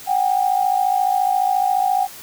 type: tone pair together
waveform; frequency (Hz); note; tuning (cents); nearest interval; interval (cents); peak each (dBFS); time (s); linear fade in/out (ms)
sine; 743.6 / 798; F#5 / G5; +8 / +31; minor second; 123; -18; 0.06-2.08; 50
effects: white hiss -38 dBFS RMS until 2.22 s